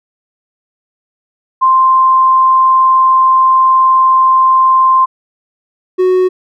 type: tone pair in turn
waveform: sine / triangle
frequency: 1046.5 / 369 Hz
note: C6 / F#4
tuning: 0 / -5 cents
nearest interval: octave + tritone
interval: 1805 cents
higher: first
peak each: -5 dBFS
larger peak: neither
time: 1.61-5.06 / 5.98-6.29 s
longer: first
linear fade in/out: 20 ms
effects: none